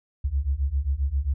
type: beating tone pair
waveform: sine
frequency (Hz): 65.41 / 72.91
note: C2 / D2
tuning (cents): 0 / -12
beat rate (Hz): 7.5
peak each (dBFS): -25 / -24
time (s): 0.24-1.34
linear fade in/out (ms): 10
effects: tanh soft clip ceiling -14 dBFS